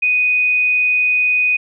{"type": "tone", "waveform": "sine", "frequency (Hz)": 2489, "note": "D#7", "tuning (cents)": 0, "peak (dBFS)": -12, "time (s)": [0.02, 1.57], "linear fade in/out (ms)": 10, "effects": []}